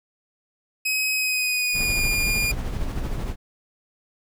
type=tone with pitch glide; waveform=sawtooth; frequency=2538 to 2421 Hz; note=D#7 to D#7; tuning=+34 to -48 cents; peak=-18 dBFS; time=0.85-2.52 s; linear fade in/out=10 ms; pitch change=-82 cents; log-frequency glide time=1.14-2.08 s
type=noise with tremolo; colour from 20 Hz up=brown; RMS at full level=-25 dBFS; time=1.73-3.36 s; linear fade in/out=50 ms; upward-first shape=sine; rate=13 Hz; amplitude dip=40%
effects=none